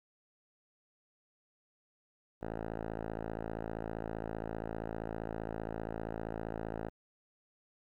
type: tone with low-pass filter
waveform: 5% pulse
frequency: 55.2 Hz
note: A1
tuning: 6 cents sharp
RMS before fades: -40 dBFS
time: 2.41-6.9 s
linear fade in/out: 20 ms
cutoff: 1100 Hz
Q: 1.3
effects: 11-bit